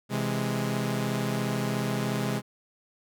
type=chord; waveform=sawtooth; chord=C augmented; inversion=none; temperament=equal; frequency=130.81 / 164.81 / 207.7 Hz; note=C3 / E3 / G#3; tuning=0 / 0 / 0 cents; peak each=-26 / -31 / -26 dBFS; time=0.09-2.42 s; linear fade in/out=50 ms; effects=none